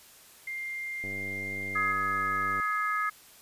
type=tone; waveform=sine; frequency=2100 Hz; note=C7; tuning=6 cents sharp; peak=-33 dBFS; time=0.47-1.92 s; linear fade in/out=5 ms
type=click train; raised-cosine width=2 ms; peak=-30 dBFS; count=153; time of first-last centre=1.04-2.599 s; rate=97.5 Hz
type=harmonic tone; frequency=420.1 Hz; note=G#4; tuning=20 cents sharp; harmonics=3 / 4 / 5; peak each=-28 / -33 / -35 dBFS; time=1.75-3.1 s; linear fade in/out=10 ms
effects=white hiss -54 dBFS RMS until 3.41 s + resampled to 32000 Hz